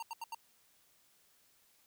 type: tone bursts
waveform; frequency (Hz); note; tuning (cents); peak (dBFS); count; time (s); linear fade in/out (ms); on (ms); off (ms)
square; 920; A#5; -23; -40; 4; 0-0.347; 2; 26; 81
effects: white hiss -69 dBFS RMS until 1.86 s